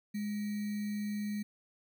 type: tone with sample-and-hold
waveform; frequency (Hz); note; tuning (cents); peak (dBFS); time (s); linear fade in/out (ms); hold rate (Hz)
sine; 207.7; G#3; 0; -33; 0.14-1.43; 10; 2100
effects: none